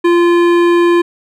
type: tone with hard clipping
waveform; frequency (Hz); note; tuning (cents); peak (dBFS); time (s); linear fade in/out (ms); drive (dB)
triangle; 345.4; F4; -19; -9; 0.04-1.02; 10; 18
effects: none